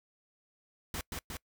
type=noise with echo; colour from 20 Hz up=pink; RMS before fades=-37 dBFS; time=0.94-1.01 s; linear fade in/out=2 ms; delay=180 ms; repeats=2; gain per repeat=-2 dB; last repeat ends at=1.37 s; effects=noise-tail reverb RT60 0.1 s tail -24 dB re dry